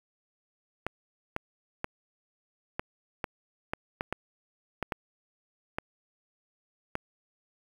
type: clicks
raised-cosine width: 0.5 ms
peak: -15 dBFS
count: 12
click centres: 0.866 / 1.364 / 1.844 / 2.795 / 3.242 / 3.735 / 4.009 / 4.126 / 4.827 / 4.922 / 5.785 / 6.954 s
effects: 7-bit